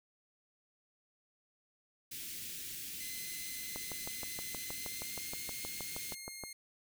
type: band-stop noise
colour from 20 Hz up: white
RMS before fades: -44 dBFS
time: 2.11-6.15 s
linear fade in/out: 10 ms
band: 360 to 2000 Hz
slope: 24 dB/octave
type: tone with pitch glide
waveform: 10% pulse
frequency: 2045 to 2132 Hz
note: C7 to C7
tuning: -40 to +32 cents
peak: -36 dBFS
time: 3-6.53 s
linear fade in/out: 5 ms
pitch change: +72 cents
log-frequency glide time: 4.67-5.38 s
type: click train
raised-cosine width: 1 ms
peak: -29 dBFS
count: 18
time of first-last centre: 3.76-6.437 s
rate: 6.35 Hz
effects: none